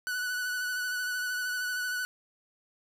45% pulse tone with vibrato, 1485 Hz, F#6, 6 cents sharp, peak -30 dBFS, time 0.07-2.05 s, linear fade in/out 0 ms, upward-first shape sine, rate 13 Hz, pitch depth 24 cents each way, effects none

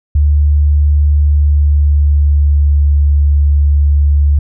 sine tone with pitch glide, 73.42 to 72.28 Hz, D2 to D2, 0 to -27 cents, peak -6 dBFS, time 0.15-4.39 s, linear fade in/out 5 ms, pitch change -27 cents, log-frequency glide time 1.12-2.87 s, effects none

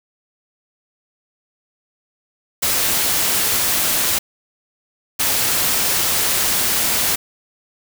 white noise bursts at uneven times, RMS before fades -18 dBFS, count 2, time 2.62-4.19 / 5.19-7.16 s, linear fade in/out 10 ms, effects none

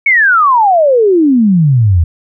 sine exponential sweep, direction down, 2260 to 78.6 Hz, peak -5 dBFS, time 0.06-2.04 s, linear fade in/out 5 ms, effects none

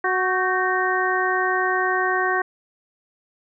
harmonic tone with a mistuned harmonic, 370 Hz, F#4, in tune, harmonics 1 / 2 / 3 / 4 / 5, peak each -25 / -25 / -25 / -25 / -25 dBFS, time 0.04-2.42 s, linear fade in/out 5 ms, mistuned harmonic 4, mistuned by +71 cents, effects none

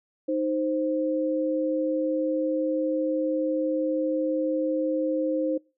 sine tone pair together, 310.9 / 523.3 Hz, D#4 / C5, -1 / 0 cents, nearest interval major sixth, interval 901 cents, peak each -26 dBFS, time 0.28-5.58 s, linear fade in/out 10 ms, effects noise-tail reverb RT60 0.3 s tail -24 dB re dry

